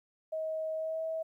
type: tone with pitch glide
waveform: sine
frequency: 634 to 644.7 Hz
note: D#5 to E5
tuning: +32 to -39 cents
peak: -32 dBFS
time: 0.32-1.23 s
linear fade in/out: 10 ms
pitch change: +29 cents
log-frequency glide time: 0.75-1.02 s
effects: 12-bit